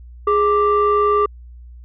sine tone pair together, 415.3 / 1175.5 Hz, G#4 / D6, 0 / +1 cents, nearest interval octave + tritone, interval 1801 cents, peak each -14 dBFS, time 0.27-1.26 s, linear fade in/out 5 ms, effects tanh soft clip ceiling -8 dBFS + added 60 Hz sine -36 dBFS peak until 1.84 s

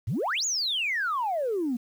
sine exponential two-way sweep, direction up then down, 90 to 7040 to 227.6 Hz, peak -24 dBFS, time 0.07-1.77 s, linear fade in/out 10 ms, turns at 0.45 s, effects tanh soft clip ceiling -21 dBFS + 9-bit

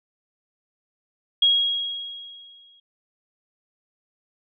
sine tone with exponential decay, 3294 Hz, G#7, 15 cents flat, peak -13 dBFS, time 1.42-2.8 s, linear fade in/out 5 ms, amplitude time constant 300 ms, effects none

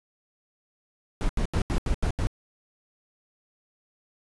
brown noise bursts, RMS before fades -24 dBFS, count 7, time 1.21-2.27 s, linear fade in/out 0 ms, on 82 ms, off 81 ms, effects resampled to 24000 Hz

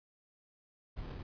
brown noise with sample-and-hold, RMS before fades -43 dBFS, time 0.96-1.23 s, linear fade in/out 10 ms, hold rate 2100 Hz, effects resampled to 11025 Hz

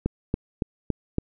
click train, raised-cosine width 3 ms, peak -10 dBFS, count 5, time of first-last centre 0.06-1.184 s, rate 3.56 Hz, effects none

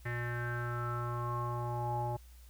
square tone with low-pass filter sweep, 120.2 Hz, B2, 46 cents flat, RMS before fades -36 dBFS, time 0.05-2.17 s, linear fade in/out 10 ms, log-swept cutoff 1900 to 770 Hz, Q 8.5, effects added 60 Hz sine -52 dBFS peak until 2.49 s + white hiss -64 dBFS RMS until 2.49 s

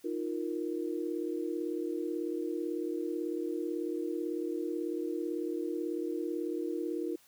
sine chord, Eb suspended second, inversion none, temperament equal, 311.1 / 349.2 / 466.2 Hz, Eb4 / F4 / Bb4, 0 / 0 / 0 cents, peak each -36 / -35 / -39 dBFS, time 0.04-7.16 s, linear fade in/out 10 ms, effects white hiss -63 dBFS RMS until 7.27 s + high-pass 60 Hz 12 dB/octave

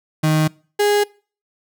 35% pulse tone pair in turn, 155.56 / 412.4 Hz, D#3 / G#4, 0 / -12 cents, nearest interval octave + perfect fourth, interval 1688 cents, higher second, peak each -12 dBFS, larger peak neither, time 0.23-0.48 / 0.79-1.04 s, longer neither, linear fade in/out 10 ms, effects noise-tail reverb RT60 0.4 s tail -24 dB re dry

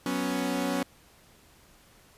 sawtooth chord, F# suspended fourth, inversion none, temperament equal, 185 / 246.9 / 277.2 Hz, F#3 / B3 / C#4, 0 / 0 / 0 cents, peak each -30 / -28 / -26 dBFS, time 0.06-0.83 s, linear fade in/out 2 ms, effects pink hiss -58 dBFS RMS until 2.17 s + resampled to 32000 Hz

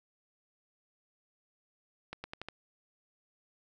accelerating click train, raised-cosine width 0.3 ms, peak -24 dBFS, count 5, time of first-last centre 2.13-2.486 s, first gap 110 ms, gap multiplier 0.86, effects none

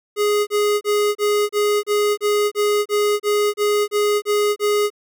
square tone bursts, 415.3 Hz, G#4, in tune, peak -16 dBFS, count 14, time 0.16-4.903 s, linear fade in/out 50 ms, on 310 ms, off 31 ms, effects none

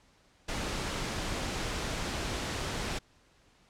pink noise, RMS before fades -34 dBFS, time 0.48-2.99 s, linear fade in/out 10 ms, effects pink hiss -64 dBFS RMS until 3.69 s + low-pass 7000 Hz 12 dB/octave

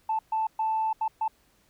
sine tone bursts at uneven times, 880 Hz, A5, in tune, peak -23 dBFS, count 5, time 0.09-0.19 / 0.32-0.47 / 0.59-0.93 / 1.01-1.08 / 1.21-1.28 s, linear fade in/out 5 ms, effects tanh soft clip ceiling -19 dBFS + pink hiss -65 dBFS RMS until 1.69 s

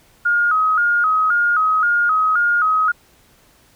sine tone with vibrato, 1342 Hz, E6, 31 cents sharp, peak -13 dBFS, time 0.25-2.92 s, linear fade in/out 10 ms, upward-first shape square, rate 1.9 Hz, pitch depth 100 cents each way, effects pink hiss -53 dBFS RMS until 3.75 s

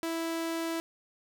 sawtooth tone, 329.6 Hz, E4, in tune, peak -27 dBFS, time 0.03-0.8 s, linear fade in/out 0 ms, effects none

